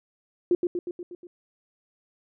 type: tone with echo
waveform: sine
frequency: 352.3 Hz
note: F4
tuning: 15 cents sharp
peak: -17 dBFS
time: 0.51-0.55 s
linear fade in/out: 2 ms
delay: 120 ms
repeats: 6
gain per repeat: -4 dB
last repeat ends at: 1.27 s
effects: none